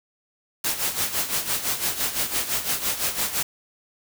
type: noise with tremolo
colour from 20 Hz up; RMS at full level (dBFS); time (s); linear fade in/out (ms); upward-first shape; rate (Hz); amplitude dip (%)
white; -23; 0.64-3.43; 5; sine; 5.9; 70
effects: none